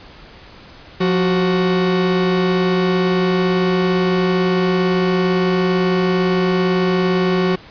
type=tone pair together; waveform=45% pulse; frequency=178.1 / 374 Hz; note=F3 / F#4; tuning=+34 / +19 cents; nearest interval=octave + minor second; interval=1285 cents; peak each=-17 dBFS; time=1-7.56 s; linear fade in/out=10 ms; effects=pink hiss -41 dBFS RMS until 7.7 s + resampled to 11025 Hz